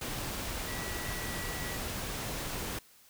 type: tone in noise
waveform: sine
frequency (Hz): 1943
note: B6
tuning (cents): -29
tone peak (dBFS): -43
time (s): 0.67-1.77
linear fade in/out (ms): 5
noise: pink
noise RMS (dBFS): -37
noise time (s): 0.01-2.79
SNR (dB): -9
effects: white hiss -60 dBFS RMS until 3.09 s